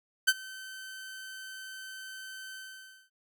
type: tone with ADSR envelope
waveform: sawtooth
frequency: 1537 Hz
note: G6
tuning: 35 cents flat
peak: -15 dBFS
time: 0.27-3.1 s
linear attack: 16 ms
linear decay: 42 ms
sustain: -23 dB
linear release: 550 ms
effects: none